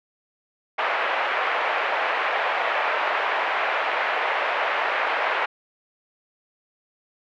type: band-pass noise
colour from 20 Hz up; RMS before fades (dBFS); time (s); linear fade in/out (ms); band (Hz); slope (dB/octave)
pink; -24; 0.78-5.46; 10; 590 to 2500; 24
effects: none